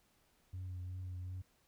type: tone with vibrato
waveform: sine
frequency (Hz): 91.3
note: F#2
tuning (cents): -23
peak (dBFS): -39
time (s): 0.53-1.42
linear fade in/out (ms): 10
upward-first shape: triangle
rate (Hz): 2.7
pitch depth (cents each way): 27
effects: tanh soft clip ceiling -39 dBFS + pink hiss -73 dBFS RMS until 1.67 s